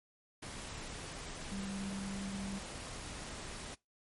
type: tone in noise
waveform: sine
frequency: 196 Hz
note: G3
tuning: in tune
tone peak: -39 dBFS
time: 1.51-2.59 s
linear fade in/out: 10 ms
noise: pink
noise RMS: -45 dBFS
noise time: 0.42-3.75 s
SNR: +3 dB
effects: noise-tail reverb RT60 0.2 s tail -22 dB re dry + MP3 48 kbps